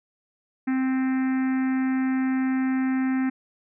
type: harmonic tone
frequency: 261.6 Hz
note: C4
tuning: in tune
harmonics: 1 / 3 / 4 / 5 / 6 / 7 / 8 / 9 / 10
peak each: -21 / -38 / -45 / -42 / -41 / -39 / -43 / -47 / -53 dBFS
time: 0.67-3.3 s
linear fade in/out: 10 ms
effects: none